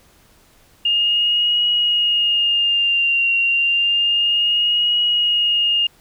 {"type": "tone with vibrato", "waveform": "sine", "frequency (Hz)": 2827, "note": "F7", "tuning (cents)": 20, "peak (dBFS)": -14, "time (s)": [0.85, 5.87], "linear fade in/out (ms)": 5, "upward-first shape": "triangle", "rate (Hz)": 0.3, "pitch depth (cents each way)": 46, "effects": ["pink hiss -53 dBFS RMS until 6 s"]}